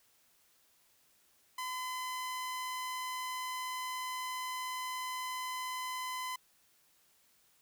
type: tone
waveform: sawtooth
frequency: 1017 Hz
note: C6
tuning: 50 cents flat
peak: -33 dBFS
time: 1.58-6.36 s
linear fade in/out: 5 ms
effects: white hiss -69 dBFS RMS until 7.61 s